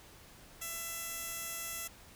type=tone with band-pass filter; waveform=15% pulse; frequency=668 Hz; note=E5; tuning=23 cents sharp; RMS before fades=-41 dBFS; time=0.61-1.88 s; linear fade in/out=10 ms; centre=12000 Hz; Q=0.71; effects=pink hiss -56 dBFS RMS until 2.15 s